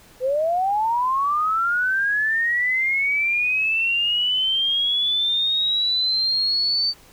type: linear sweep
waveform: sine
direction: up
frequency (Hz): 493.9 to 4588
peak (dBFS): -18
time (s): 0.2-6.94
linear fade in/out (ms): 50
effects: pink hiss -50 dBFS RMS until 7.12 s